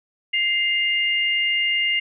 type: tone pair together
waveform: sine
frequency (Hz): 2093 / 2821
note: C7 / F7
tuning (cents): 0 / +17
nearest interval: perfect fourth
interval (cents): 517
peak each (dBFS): -21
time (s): 0.33-2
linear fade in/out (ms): 10
effects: none

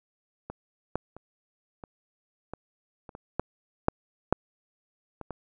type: clicks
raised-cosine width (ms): 1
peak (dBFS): -22 / -13 / -29 / -27 / -22 / -29 / -27 / -12 / -6 / -6 / -24 / -21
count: 12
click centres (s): 0.5 / 0.956 / 1.166 / 1.838 / 2.536 / 3.092 / 3.151 / 3.396 / 3.884 / 4.326 / 5.213 / 5.307
effects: none

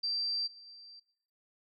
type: tone with level steps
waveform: sine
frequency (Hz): 4696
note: D8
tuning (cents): -1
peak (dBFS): -30 / -49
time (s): 0.03-1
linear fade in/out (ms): 10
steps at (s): 0.46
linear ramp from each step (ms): 20
effects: noise-tail reverb RT60 0.7 s tail -18 dB re dry

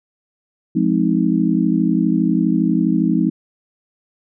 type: chord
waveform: sine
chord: F minor seventh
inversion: none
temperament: just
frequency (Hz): 174.61 / 209.5 / 261.9 / 314.3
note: F3 / Ab3 / C4 / Eb4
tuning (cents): 0 / +15 / +2 / +18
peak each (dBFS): -19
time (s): 0.75-3.3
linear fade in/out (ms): 10
effects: none

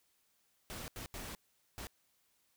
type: noise bursts at uneven times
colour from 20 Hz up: pink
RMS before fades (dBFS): -45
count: 4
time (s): 0.7-0.88 / 0.96-1.06 / 1.14-1.35 / 1.78-1.87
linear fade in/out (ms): 0
effects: white hiss -75 dBFS RMS until 2.56 s

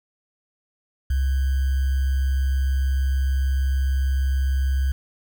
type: tone with sample-and-hold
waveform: sine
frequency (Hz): 66.7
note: C2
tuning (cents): +34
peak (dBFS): -18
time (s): 1.1-4.92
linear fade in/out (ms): 5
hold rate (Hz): 1575
effects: none

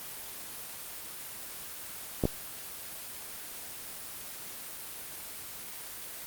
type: clicks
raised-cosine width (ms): 2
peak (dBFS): -12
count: 2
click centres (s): 2.238 / 2.254
effects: white hiss -42 dBFS RMS until 6.26 s + Opus 24 kbps

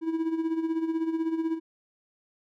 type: tone with tremolo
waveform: triangle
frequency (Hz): 325.1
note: E4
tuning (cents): -24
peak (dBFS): -21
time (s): 0.01-1.6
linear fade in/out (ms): 50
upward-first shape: sine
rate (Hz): 16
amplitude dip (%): 65
effects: none

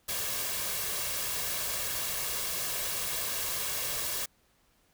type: noise with comb filter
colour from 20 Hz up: white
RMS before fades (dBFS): -33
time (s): 0.08-4.26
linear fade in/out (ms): 10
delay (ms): 1.8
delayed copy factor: +0.5
effects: pink hiss -68 dBFS RMS until 4.93 s

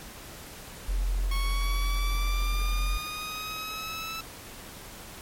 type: tone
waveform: sine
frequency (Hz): 44.12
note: F1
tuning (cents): +18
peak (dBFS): -24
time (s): 0.88-2.98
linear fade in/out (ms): 10
type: linear sweep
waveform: 15% pulse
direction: up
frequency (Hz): 1099 to 1318.5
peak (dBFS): -27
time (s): 1.31-4.21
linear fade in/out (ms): 5
effects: pink hiss -44 dBFS RMS until 5.21 s + MP3 64 kbps

